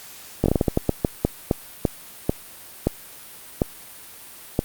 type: slowing click train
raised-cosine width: 2 ms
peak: -4 dBFS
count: 17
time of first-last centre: 0.44-4.591 s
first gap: 19 ms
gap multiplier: 1.3
effects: white hiss -42 dBFS RMS until 4.64 s + Opus 48 kbps